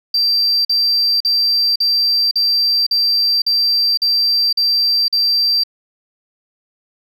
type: tone bursts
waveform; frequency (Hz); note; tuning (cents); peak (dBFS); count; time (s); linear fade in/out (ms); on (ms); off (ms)
sine; 4699; D8; 0; -10; 10; 0.14-5.636; 5; 510; 44
effects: tanh soft clip ceiling -10 dBFS